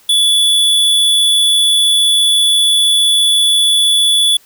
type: tone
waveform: square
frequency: 3439 Hz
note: A7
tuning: 40 cents flat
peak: -9 dBFS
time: 0.09-4.37 s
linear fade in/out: 5 ms
effects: white hiss -48 dBFS RMS until 4.45 s